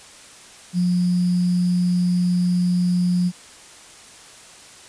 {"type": "tone with sample-and-hold", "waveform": "sine", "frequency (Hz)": 178.5, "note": "F3", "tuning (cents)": 38, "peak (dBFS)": -16, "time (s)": [0.73, 3.32], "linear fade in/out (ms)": 50, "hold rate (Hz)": 4900, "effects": ["white hiss -44 dBFS RMS until 4.88 s", "resampled to 22050 Hz"]}